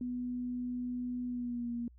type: tone with pitch glide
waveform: sine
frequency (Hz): 246.9 to 237.1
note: B3 to A#3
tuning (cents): 0 to +30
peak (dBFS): -34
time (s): 0.01-1.88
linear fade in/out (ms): 2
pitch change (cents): -70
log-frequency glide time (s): 1.27-1.71
effects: added 60 Hz sine -55 dBFS peak until 1.98 s